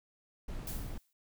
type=noise; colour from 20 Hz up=brown; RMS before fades=-40 dBFS; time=0.48-0.98 s; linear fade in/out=5 ms
type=noise with exponential decay; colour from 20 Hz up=blue; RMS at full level=-40 dBFS; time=0.67-1.13 s; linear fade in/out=2 ms; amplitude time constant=100 ms
effects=none